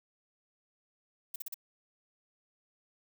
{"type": "noise bursts", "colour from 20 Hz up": "violet", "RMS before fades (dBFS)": -38, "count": 4, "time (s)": [1.34, 1.543], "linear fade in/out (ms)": 5, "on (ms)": 20, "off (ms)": 41, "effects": []}